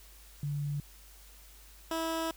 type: tone pair in turn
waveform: sine / 15% pulse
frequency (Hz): 144.7 / 326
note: D3 / E4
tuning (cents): -25 / -19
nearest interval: octave + major second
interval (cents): 1406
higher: second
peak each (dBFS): -31 / -25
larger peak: second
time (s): 0.43-0.8 / 1.91-2.31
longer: second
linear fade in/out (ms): 2
effects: added 50 Hz sine -54 dBFS peak until 2.36 s + white hiss -57 dBFS RMS until 2.36 s